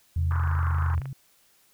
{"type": "tone with pitch glide", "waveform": "sine", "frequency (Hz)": [83.9, 82.94], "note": ["E2", "E2"], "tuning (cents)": [31, 11], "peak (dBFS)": -22, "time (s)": [0.16, 1], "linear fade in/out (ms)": 5, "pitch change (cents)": -20, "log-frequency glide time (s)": [0.4, 0.49]}
{"type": "tone with vibrato", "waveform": "sine", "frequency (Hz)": 130.2, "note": "C3", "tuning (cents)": -8, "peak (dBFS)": -32, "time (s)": [0.18, 1.13], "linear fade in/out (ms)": 2, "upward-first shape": "square", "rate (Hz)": 3.7, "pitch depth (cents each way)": 52}
{"type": "band-pass noise", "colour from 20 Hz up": "white", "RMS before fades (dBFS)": -36, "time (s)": [0.31, 0.95], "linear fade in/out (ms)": 0, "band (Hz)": [920, 1500], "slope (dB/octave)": 48}
{"type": "click train", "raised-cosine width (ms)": 0.5, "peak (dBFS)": -27, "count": 20, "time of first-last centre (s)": [0.32, 1.056], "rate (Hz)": 25.8}
{"effects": ["white hiss -62 dBFS RMS until 1.73 s"]}